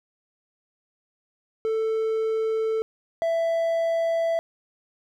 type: tone pair in turn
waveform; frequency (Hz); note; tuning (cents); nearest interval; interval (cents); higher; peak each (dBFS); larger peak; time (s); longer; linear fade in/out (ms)
triangle; 442.7 / 663.3; A4 / E5; +11 / +11; perfect fifth; 700; second; -20 / -19; second; 1.65-2.82 / 3.22-4.39; neither; 0
effects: none